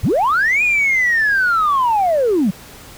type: linear two-way sweep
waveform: sine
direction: up then down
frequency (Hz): 53.6 to 2486 to 168.9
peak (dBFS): -11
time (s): 0.03-2.51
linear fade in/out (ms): 10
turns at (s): 0.63
effects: tanh soft clip ceiling -9 dBFS + pink hiss -39 dBFS RMS until 2.97 s